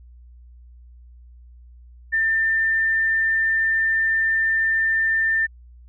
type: tone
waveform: sine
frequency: 1793 Hz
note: A6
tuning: 32 cents sharp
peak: -17 dBFS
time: 2.12-5.47 s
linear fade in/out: 20 ms
effects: added 60 Hz sine -43 dBFS peak until 5.88 s